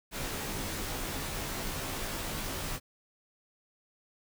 pink noise with comb filter, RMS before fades -36 dBFS, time 0.11-2.8 s, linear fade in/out 50 ms, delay 17 ms, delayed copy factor -0.95, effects none

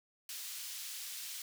pink high-pass noise, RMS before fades -44 dBFS, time 0.29-1.42 s, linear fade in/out 2 ms, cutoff 3500 Hz, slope 12 dB/octave, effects none

